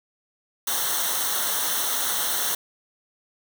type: noise with comb filter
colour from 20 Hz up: white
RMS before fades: -25 dBFS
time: 0.67-2.55 s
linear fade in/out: 5 ms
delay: 0.41 ms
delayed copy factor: -0.8
effects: none